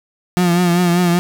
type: tone with vibrato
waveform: 35% pulse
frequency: 175.6 Hz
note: F3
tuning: 10 cents sharp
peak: -10 dBFS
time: 0.37-1.19 s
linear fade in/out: 0 ms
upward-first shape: triangle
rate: 5.1 Hz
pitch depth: 59 cents each way
effects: none